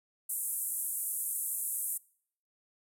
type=band-pass noise; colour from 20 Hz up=pink; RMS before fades=-35 dBFS; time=0.29-1.98 s; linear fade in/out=10 ms; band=8500 to 14000 Hz; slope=48 dB/octave; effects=noise-tail reverb RT60 0.6 s tail -24 dB re dry